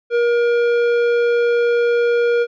triangle tone with tanh clipping, 474.7 Hz, A#4, 31 cents sharp, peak -15 dBFS, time 0.1-2.47 s, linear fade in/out 50 ms, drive 16 dB, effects none

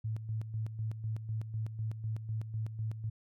sine tone with tremolo, 110 Hz, A2, in tune, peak -32 dBFS, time 0.04-3.1 s, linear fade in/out 10 ms, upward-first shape square, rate 4 Hz, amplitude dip 60%, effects none

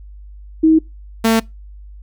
sine / sawtooth tone pair in turn, 318.1 / 224.9 Hz, D#4 / A3, +38 / +38 cents, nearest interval tritone, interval 600 cents, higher first, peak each -7 dBFS, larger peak neither, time 0.63-0.79 / 1.24-1.4 s, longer neither, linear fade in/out 10 ms, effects noise-tail reverb RT60 0.2 s tail -23 dB re dry + added 50 Hz sine -34 dBFS peak until 2.02 s

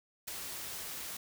white noise with ADSR envelope, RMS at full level -38 dBFS, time 0.27-1.17 s, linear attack 13 ms, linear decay 11 ms, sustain -4 dB, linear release 4 ms, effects none

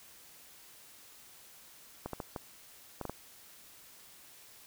clicks, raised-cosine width 1 ms, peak -23 dBFS, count 7, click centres 2.06 / 2.133 / 2.202 / 2.362 / 3.013 / 3.053 / 3.096 s, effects white hiss -56 dBFS RMS until 4.66 s

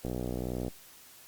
click train, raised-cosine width 2 ms, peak -21 dBFS, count 40, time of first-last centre 0.05-0.681 s, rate 61.8 Hz, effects white hiss -54 dBFS RMS until 1.27 s + Opus 48 kbps

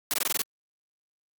white noise bursts, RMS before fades -26 dBFS, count 7, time 0.11-0.418 s, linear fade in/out 0 ms, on 26 ms, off 21 ms, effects high-pass 200 Hz 12 dB/octave + Opus 48 kbps

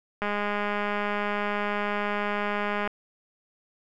click train, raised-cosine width 0.5 ms, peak -14 dBFS, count 548, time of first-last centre 0.22-2.875 s, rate 206 Hz, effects none

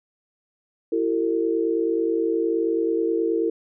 sine tone cluster, 334.1 / 383.3 / 452.9 Hz, E4 / G4 / A#4, +23 / -39 / -50 cents, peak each -23 / -28 / -23 dBFS, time 0.92-3.5 s, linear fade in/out 5 ms, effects none

